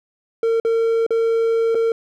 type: tone with dropouts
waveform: triangle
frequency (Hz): 455.8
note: A#4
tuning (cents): -39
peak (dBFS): -13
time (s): 0.43-1.92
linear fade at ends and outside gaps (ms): 2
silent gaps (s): 0.6-0.649 / 1.065-1.106 / 1.747-1.752
effects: none